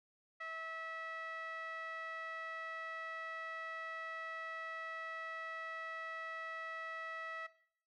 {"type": "tone with low-pass filter", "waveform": "5% pulse", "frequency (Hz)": 650, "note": "E5", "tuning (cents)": -24, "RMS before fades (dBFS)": -45, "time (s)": [0.4, 7.47], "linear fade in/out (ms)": 10, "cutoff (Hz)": 1700, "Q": 6.6, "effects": ["noise-tail reverb RT60 0.6 s tail -17 dB re dry"]}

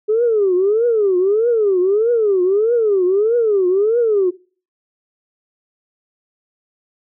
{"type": "tone with vibrato", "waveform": "sine", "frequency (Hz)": 415.3, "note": "G#4", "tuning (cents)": 0, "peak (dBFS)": -11, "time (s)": [0.08, 4.31], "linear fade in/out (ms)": 20, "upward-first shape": "triangle", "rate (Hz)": 1.6, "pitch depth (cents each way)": 280, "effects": ["noise-tail reverb RT60 0.4 s tail -22 dB re dry", "tanh soft clip ceiling -7 dBFS"]}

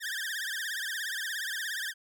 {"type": "tone with vibrato", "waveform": "sawtooth", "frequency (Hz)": 1700, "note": "G#6", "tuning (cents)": 40, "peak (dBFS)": -29, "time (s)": [0, 1.94], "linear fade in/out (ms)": 50, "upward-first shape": "triangle", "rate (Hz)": 17, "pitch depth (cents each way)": 200, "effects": []}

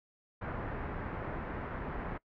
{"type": "low-pass noise", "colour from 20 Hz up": "pink", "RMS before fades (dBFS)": -39, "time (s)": [0.41, 2.18], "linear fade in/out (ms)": 10, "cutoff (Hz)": 1800, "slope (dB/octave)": 24, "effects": ["noise-tail reverb RT60 0.1 s tail -22 dB re dry"]}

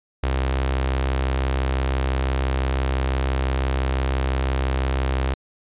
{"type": "tone with notch filter", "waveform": "sawtooth", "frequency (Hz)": 65.9, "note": "C2", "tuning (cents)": 13, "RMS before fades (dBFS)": -22, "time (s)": [0.23, 5.34], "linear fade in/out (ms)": 5, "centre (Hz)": 180, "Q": 1.1, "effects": ["resampled to 8000 Hz"]}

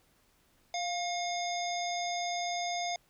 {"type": "harmonic tone with a mistuned harmonic", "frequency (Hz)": 718, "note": "F5", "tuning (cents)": 48, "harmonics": [1, 3, 5, 7, 9], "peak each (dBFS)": [-33, -40, -41, -42, -42], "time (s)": [0.74, 2.96], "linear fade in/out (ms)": 2, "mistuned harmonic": 1, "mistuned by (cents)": -45, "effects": ["pink hiss -68 dBFS RMS until 3.09 s"]}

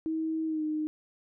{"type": "tone with pitch glide", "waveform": "sine", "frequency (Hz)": [319.4, 307.6], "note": ["D#4", "D#4"], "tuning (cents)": [45, -20], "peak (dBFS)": -28, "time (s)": [0.06, 0.87], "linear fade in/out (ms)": 0, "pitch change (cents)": -65, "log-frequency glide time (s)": [0.46, 0.63], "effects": []}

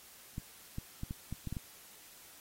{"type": "clicks", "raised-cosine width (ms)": 5, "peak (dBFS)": -26, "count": 8, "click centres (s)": [0.381, 0.784, 1.034, 1.109, 1.326, 1.473, 1.526, 1.568], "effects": ["white hiss -56 dBFS RMS until 2.4 s", "AAC 48 kbps"]}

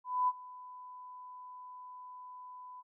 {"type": "tone with ADSR envelope", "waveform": "sine", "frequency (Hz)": 1000, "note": "B5", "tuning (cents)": 21, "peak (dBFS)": -25, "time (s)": [0.04, 2.83], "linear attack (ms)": 240, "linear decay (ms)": 40, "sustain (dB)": -21, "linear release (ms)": 35, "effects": []}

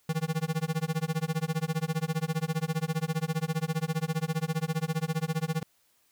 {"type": "tone with tremolo", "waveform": "square", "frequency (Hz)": 160, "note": "D#3", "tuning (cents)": 49, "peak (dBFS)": -25, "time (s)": [0.09, 5.63], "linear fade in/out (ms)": 2, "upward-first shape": "sine", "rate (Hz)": 15, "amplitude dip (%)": 100, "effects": ["white hiss -68 dBFS RMS until 6.11 s"]}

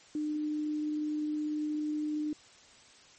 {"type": "tone", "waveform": "sine", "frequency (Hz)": 302.2, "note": "D4", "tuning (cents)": 50, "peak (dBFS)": -30, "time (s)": [0.15, 2.33], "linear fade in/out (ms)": 2, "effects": ["white hiss -57 dBFS RMS until 3.18 s", "MP3 32 kbps"]}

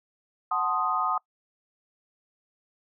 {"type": "chord", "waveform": "sine", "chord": "F# diminished seventh", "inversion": "none", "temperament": "equal", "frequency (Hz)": [740, 880, 1046.5, 1244.5], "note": ["F#5", "A5", "C6", "Eb6"], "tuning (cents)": [0, 0, 0, 0], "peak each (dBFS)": [-31, -32, -31, -26], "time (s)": [0.51, 1.18], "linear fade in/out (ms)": 5, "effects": ["noise-tail reverb RT60 0.1 s tail -24 dB re dry"]}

